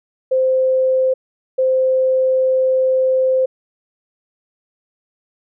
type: tone bursts at uneven times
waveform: sine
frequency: 520 Hz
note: C5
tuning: 11 cents flat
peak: -12 dBFS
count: 2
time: 0.31-1.14 / 1.58-3.46 s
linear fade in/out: 10 ms
effects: none